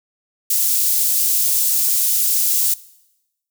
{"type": "high-pass noise", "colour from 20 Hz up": "white", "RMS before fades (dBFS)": -17, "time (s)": [0.5, 2.74], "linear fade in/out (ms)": 5, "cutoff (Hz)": 6800, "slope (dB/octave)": 12, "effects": ["noise-tail reverb RT60 0.9 s tail -20 dB re dry"]}